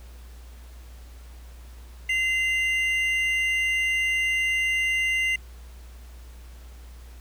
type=tone pair together; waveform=triangle; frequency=2060 / 2788 Hz; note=C7 / F7; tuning=-28 / -4 cents; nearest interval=perfect fourth; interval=524 cents; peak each=-21 / -26 dBFS; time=2.09-5.36 s; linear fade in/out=5 ms; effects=added 60 Hz sine -41 dBFS peak until 7.2 s + pink hiss -54 dBFS RMS until 7.2 s